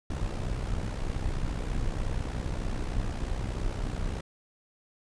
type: noise with amplitude modulation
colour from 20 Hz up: brown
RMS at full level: -28 dBFS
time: 0.1-4.21 s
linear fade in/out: 5 ms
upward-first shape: sine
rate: 63.2 Hz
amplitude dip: 65%
effects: resampled to 22050 Hz